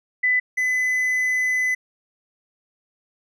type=tone pair in turn; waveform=sine / triangle; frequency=2000 / 2011 Hz; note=B6 / B6; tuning=+21 / +31 cents; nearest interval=unison; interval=10 cents; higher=second; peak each=-16 / -17 dBFS; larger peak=first; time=0.23-0.4 / 0.57-1.75 s; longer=second; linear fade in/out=10 ms; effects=none